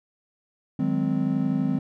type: chord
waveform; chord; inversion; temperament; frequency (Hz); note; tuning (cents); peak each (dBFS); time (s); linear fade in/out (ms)
triangle; Ab dominant seventh; second; just; 155.74 / 186.89 / 207.7 / 259.6; Eb3 / Gb3 / Ab3 / C4; +2 / +18 / 0 / -13; -26 / -27 / -26 / -23; 0.79-1.79; 5
effects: none